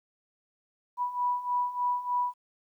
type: beating tone pair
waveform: sine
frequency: 980 / 983.3 Hz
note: B5 / B5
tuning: -14 / -8 cents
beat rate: 3.3 Hz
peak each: -32 / -28 dBFS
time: 0.97-2.34 s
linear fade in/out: 50 ms
effects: 11-bit